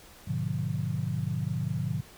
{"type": "chord", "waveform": "sine", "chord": "G# diminished seventh", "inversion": "none", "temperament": "just", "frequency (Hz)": [103.83, 124.59, 149.51, 179.41], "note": ["G#2", "B2", "D3", "F3"], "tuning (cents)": [0, 16, 31, 47], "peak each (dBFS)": [-34, -33, -32, -35], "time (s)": [0.27, 2.01], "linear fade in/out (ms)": 10, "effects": ["pink hiss -52 dBFS RMS until 2.17 s"]}